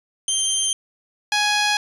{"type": "tone pair in turn", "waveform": "10% pulse", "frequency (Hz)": [3146, 833.3], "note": ["G7", "G#5"], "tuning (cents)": [6, 6], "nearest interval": "octave + major seventh", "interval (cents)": 2300, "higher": "first", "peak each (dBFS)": -9, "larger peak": "neither", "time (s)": [[0.28, 0.73], [1.32, 1.77]], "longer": "neither", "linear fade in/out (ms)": 2, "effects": ["resampled to 24000 Hz", "7-bit"]}